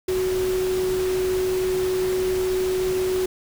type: tone in noise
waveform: sine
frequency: 371.5 Hz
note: F#4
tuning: 7 cents sharp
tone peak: -20 dBFS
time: 0.08-3.26 s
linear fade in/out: 5 ms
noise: pink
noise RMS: -33 dBFS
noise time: 0.08-3.26 s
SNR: +10 dB
effects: none